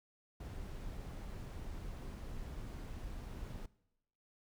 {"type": "noise", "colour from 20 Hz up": "brown", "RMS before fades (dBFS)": -45, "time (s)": [0.4, 3.66], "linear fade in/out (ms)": 5, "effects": ["noise-tail reverb RT60 0.9 s tail -21 dB re dry"]}